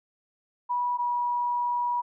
sine tone pair in turn, 976 / 968.1 Hz, B5 / B5, -21 / -35 cents, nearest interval unison, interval 14 cents, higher first, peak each -24 dBFS, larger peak neither, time 0.69-0.98 / 0.98-2.02 s, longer second, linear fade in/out 20 ms, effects none

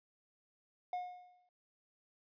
triangle tone with exponential decay, 721 Hz, F#5, 45 cents flat, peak -32 dBFS, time 0.93-1.49 s, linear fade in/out 2 ms, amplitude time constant 120 ms, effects resampled to 11025 Hz

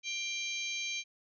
harmonic tone with a mistuned harmonic, 790 Hz, G5, 13 cents sharp, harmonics 3 / 4 / 5 / 6 / 7 / 8, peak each -37 / -41 / -42 / -49 / -51 / -42 dBFS, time 0.03-1.04 s, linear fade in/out 50 ms, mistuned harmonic 6, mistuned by -41 cents, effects none

